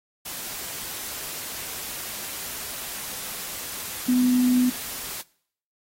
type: tone in noise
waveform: sine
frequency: 250 Hz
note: B3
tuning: 21 cents sharp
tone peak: -17 dBFS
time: 4.08-4.7 s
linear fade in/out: 10 ms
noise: white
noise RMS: -34 dBFS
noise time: 0.25-5.22 s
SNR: +14 dB
effects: noise-tail reverb RT60 0.6 s tail -22 dB re dry + AAC 48 kbps